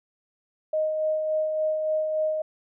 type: tone with tremolo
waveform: sine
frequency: 622.3 Hz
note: D#5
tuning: in tune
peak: -21 dBFS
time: 0.73-2.42 s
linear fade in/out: 5 ms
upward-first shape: sine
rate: 3.5 Hz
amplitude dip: 35%
effects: none